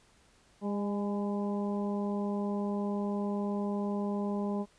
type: harmonic tone with a mistuned harmonic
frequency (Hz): 202.8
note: G#3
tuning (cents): -41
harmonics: 1 / 2 / 3 / 4 / 5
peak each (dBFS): -31 / -37 / -41 / -43 / -45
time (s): 0.61-4.66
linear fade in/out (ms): 50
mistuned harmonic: 4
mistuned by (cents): +36
effects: pink hiss -64 dBFS RMS until 4.78 s + resampled to 22050 Hz